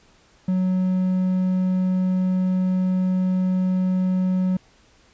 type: tone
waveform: triangle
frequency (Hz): 185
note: F#3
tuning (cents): 0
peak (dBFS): -16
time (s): 0.48-4.57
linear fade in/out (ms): 5
effects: pink hiss -56 dBFS RMS until 5.13 s + resampled to 16000 Hz